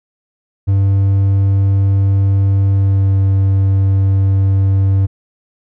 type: tone with pitch glide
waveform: triangle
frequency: 98 to 97.04 Hz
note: G2 to G2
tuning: 0 to -17 cents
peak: -7 dBFS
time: 0.67-5.07 s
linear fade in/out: 20 ms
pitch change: -17 cents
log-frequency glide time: 2.73-3.17 s
effects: none